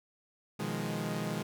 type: chord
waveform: sawtooth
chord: F half-diminished seventh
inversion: second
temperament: equal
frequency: 123.47 / 155.56 / 174.61 / 207.7 Hz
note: Cb3 / Eb3 / F3 / Ab3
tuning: 0 / 0 / 0 / 0 cents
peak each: -37 / -34 / -36 / -33 dBFS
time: 0.59-1.43 s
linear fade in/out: 10 ms
effects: none